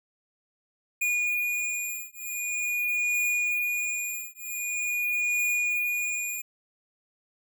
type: beating tone pair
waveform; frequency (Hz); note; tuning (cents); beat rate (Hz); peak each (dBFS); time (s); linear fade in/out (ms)
square; 2444 / 2444.45; D#7 / D#7; -32 / -31; 0.45; -30 / -30; 1.01-6.42; 10
effects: none